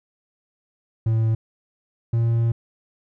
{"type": "tone pair in turn", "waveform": "triangle", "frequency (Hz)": [112, 115.75], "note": ["A2", "A#2"], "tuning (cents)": [31, -12], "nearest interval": "minor second", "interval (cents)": 57, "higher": "second", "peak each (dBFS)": -15, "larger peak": "neither", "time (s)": [[1.06, 1.35], [2.13, 2.52]], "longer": "second", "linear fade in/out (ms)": 5, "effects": []}